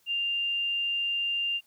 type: tone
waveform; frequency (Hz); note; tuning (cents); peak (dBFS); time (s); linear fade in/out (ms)
sine; 2794; F7; 0; -26; 0.06-1.61; 50
effects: white hiss -66 dBFS RMS until 1.66 s